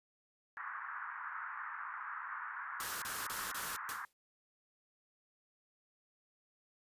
white band-pass noise, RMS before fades -44 dBFS, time 0.57-4.05 s, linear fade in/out 0 ms, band 990 to 1700 Hz, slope 48 dB/octave
white noise bursts, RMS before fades -42 dBFS, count 4, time 2.8-3.764 s, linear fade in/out 2 ms, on 220 ms, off 28 ms
white noise with exponential decay, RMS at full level -41 dBFS, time 3.89-4.13 s, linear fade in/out 0 ms, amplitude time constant 51 ms
effects resampled to 32000 Hz

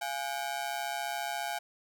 sawtooth ring-modulated tone, 763 Hz, G5, 47 cents flat, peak -26 dBFS, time 0.01-1.59 s, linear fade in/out 10 ms, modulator 67.2 Hz, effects none

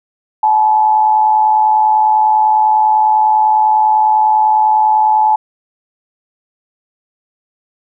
sine tone with amplitude modulation, 862 Hz, A5, 36 cents flat, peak -5 dBFS, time 0.43-5.36 s, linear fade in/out 5 ms, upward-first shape sine, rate 110 Hz, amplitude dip 55%, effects none

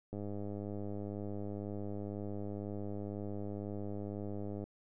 click train, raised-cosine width 2 ms, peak -29 dBFS, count 461, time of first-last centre 0.13-4.64 s, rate 102 Hz, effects none

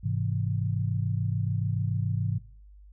sine chord, Ab augmented, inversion none, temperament equal, 103.83 / 130.81 / 164.81 Hz, Ab2 / C3 / E3, 0 / 0 / 0 cents, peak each -28 / -30 / -33 dBFS, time 0.03-2.39 s, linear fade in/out 20 ms, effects noise-tail reverb RT60 0.5 s tail -21 dB re dry + added 50 Hz sine -48 dBFS peak until 2.92 s

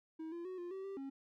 triangle tone with pitch steps, 319.7 / 342.1 / 370.9 / 350.4 / 383.5 / 391.3 / 272.2 Hz, D#4 / F4 / F#4 / F4 / G4 / G4 / C#4, +47 / -36 / +4 / +6 / -38 / -3 / -31 cents, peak -40 dBFS, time 0.19-1.1 s, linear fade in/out 10 ms, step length 130 ms, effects none

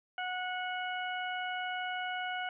harmonic tone, 733 Hz, F#5, 16 cents flat, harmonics 1 / 2 / 3 / 4, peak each -37 / -38 / -43 / -43 dBFS, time 0.18-2.49 s, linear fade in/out 2 ms, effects none

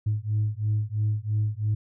sine beating tone pair, 105 / 108 Hz, G#2 / A2, +19 / -32 cents, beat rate 3 Hz, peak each -25 / -25 dBFS, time 0.06-1.75 s, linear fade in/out 10 ms, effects tanh soft clip ceiling -18 dBFS

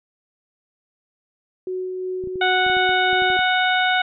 sine tone with tremolo, 370 Hz, F#4, in tune, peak -23 dBFS, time 1.67-3.37 s, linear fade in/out 2 ms, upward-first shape sine, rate 2.8 Hz, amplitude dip 25%
clicks, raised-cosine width 3 ms, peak -25 dBFS, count 11, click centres 2.239 / 2.273 / 2.357 / 2.665 / 2.699 / 2.768 / 2.893 / 3.13 / 3.221 / 3.302 / 3.391 s
harmonic tone, 738 Hz, F#5, 5 cents flat, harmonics 1 / 2 / 3 / 4 / 5, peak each -20 / -20 / -25 / -28 / -26 dBFS, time 2.41-4.02 s, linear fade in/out 5 ms
effects none

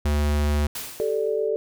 square tone, 73.8 Hz, D2, 9 cents sharp, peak -20 dBFS, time 0.05-0.67 s, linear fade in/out 5 ms
white noise with exponential decay, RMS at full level -30 dBFS, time 0.75-1.49 s, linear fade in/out 5 ms, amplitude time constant 160 ms
sine chord, G suspended second, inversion none, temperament equal, 392 / 440 / 587.3 Hz, G4 / A4 / D5, 0 / 0 / 0 cents, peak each -28 / -23 / -28 dBFS, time 1-1.56 s, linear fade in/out 0 ms
effects none

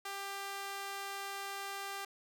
sawtooth tone with high-pass filter, 395.7 Hz, G4, 16 cents sharp, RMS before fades -42 dBFS, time 0.05-2.05 s, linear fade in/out 5 ms, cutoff 890 Hz, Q 0.91, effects none

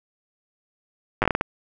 slowing click train, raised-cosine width 0.5 ms, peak -5 dBFS, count 8, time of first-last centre 1.22-1.411 s, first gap 8 ms, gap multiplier 1.4, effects none

